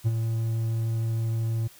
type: tone with ADSR envelope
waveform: triangle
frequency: 113.3 Hz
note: A#2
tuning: 49 cents flat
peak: -16 dBFS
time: 0.04-1.68 s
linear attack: 29 ms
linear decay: 32 ms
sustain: -6 dB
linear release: 13 ms
effects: white hiss -52 dBFS RMS until 1.79 s